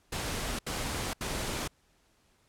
pink noise bursts, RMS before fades -34 dBFS, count 3, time 0.12-1.678 s, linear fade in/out 5 ms, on 470 ms, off 74 ms, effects pink hiss -68 dBFS RMS until 2.48 s + low-pass 11000 Hz 12 dB/octave

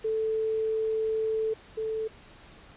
sine tone pair in turn, 440 / 440 Hz, A4 / A4, 0 / 0 cents, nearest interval unison, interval 0 cents, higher neither, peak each -25 / -28 dBFS, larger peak first, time 0.04-1.54 / 1.77-2.08 s, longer first, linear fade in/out 10 ms, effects pink hiss -52 dBFS RMS until 2.76 s + resampled to 8000 Hz

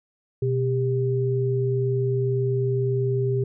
sine tone pair together, 125.14 / 397.3 Hz, B2 / G4, +23 / +23 cents, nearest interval octave + minor sixth, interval 2000 cents, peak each -22 / -24 dBFS, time 0.42-3.44 s, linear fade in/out 5 ms, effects none

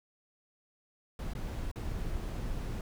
brown noise with dropouts, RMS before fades -36 dBFS, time 1.19-2.81 s, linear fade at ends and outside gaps 2 ms, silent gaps 1.335-1.351 / 1.715-1.758 s, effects none

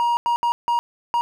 triangle tone bursts at uneven times, 948 Hz, A#5, 29 cents sharp, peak -15 dBFS, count 5, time 0-0.17 / 0.26-0.36 / 0.43-0.52 / 0.68-0.79 / 1.14-1.21 s, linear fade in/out 0 ms, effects none

